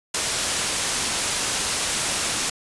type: low-pass noise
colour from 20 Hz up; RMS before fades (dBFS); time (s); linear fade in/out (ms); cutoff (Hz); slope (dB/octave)
white; -25; 0.14-2.5; 5; 10000; 24
effects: resampled to 24000 Hz